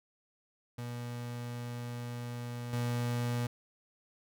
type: tone with level steps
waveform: 35% pulse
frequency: 120.6 Hz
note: B2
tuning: 41 cents flat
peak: -36 / -29 dBFS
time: 0.78-3.47 s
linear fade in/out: 5 ms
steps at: 2.73 s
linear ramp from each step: 2 ms
effects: none